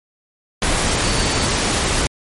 sine tone in noise, 4520 Hz, C#8, 33 cents sharp, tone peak -28 dBFS, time 1.04-1.46 s, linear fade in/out 2 ms, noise pink, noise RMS -18 dBFS, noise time 0.62-2.07 s, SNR -13 dB, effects MP3 48 kbps

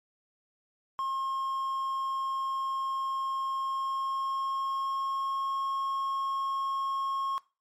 triangle tone with pitch glide, 1073 to 1084.8 Hz, C6 to C#6, +43 to -38 cents, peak -27 dBFS, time 0.99-7.38 s, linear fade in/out 0 ms, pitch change +19 cents, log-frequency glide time 3.56-5.56 s, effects noise-tail reverb RT60 0.3 s tail -19 dB re dry + MP3 64 kbps

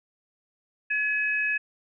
sine tone pair together, 1700 / 2547 Hz, G#6 / D#7, +40 / +40 cents, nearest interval perfect fifth, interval 700 cents, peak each -26 dBFS, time 0.9-1.58 s, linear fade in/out 10 ms, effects none

